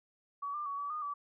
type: tone with pitch steps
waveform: sine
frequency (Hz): 1134 / 1192 / 1125 / 1146 / 1224 / 1151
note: C#6 / D6 / C#6 / D6 / D#6 / D6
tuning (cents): +39 / +25 / +25 / -43 / -29 / -35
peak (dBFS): -35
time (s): 0.42-1.14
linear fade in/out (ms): 10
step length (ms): 120
effects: none